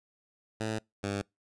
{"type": "tone pair in turn", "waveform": "10% pulse", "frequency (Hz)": [109.7, 100.06], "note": ["A2", "G2"], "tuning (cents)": [-5, 36], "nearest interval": "major second", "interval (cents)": 159, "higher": "first", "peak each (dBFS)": -23, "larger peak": "neither", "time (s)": [[0.6, 0.79], [1.03, 1.22]], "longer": "neither", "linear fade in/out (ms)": 10, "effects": ["noise-tail reverb RT60 0.2 s tail -26 dB re dry", "resampled to 22050 Hz"]}